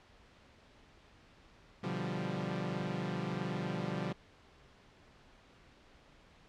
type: chord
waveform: sawtooth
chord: G dominant seventh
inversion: first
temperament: equal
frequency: 123.47 / 146.83 / 174.61 / 196 Hz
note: B2 / D3 / F3 / G3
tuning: 0 / 0 / 0 / 0 cents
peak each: -39 / -37 / -35 / -36 dBFS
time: 1.83-4.13 s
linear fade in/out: 10 ms
effects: pink hiss -61 dBFS RMS until 6.48 s + low-pass 4000 Hz 12 dB/octave